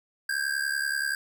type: ring-modulated tone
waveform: square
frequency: 1600 Hz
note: G6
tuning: 35 cents sharp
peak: -24 dBFS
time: 0.29-1.15 s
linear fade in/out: 2 ms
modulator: 35.2 Hz
effects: none